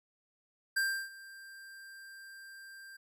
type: tone with ADSR envelope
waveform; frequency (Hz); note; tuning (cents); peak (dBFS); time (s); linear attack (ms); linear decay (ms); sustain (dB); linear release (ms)
square; 1583; G6; +17; -28; 0.76-2.97; 11; 320; -21; 9
effects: none